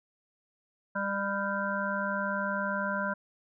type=harmonic tone with a mistuned harmonic; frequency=199.6 Hz; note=G3; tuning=32 cents sharp; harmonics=1 / 3 / 5 / 7 / 8; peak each=-35 / -35 / -35 / -35 / -35 dBFS; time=0.95-3.14 s; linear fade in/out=10 ms; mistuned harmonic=8; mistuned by=-46 cents; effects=none